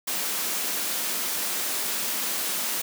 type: high-pass noise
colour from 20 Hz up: white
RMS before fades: -28 dBFS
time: 0.07-2.82 s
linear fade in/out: 10 ms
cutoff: 170 Hz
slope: 96 dB/octave
effects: none